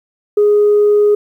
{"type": "tone", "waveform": "sine", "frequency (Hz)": 415.3, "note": "G#4", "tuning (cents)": 0, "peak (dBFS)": -6, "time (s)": [0.37, 1.15], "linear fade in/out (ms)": 5, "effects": ["tanh soft clip ceiling -4 dBFS", "8-bit"]}